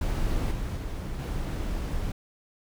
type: noise with level steps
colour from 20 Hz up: brown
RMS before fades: -27 / -31 / -33 / -30 dBFS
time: 0.01-2.12 s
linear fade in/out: 5 ms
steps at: 0.51 / 0.76 / 1.19 s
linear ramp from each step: 2 ms
effects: none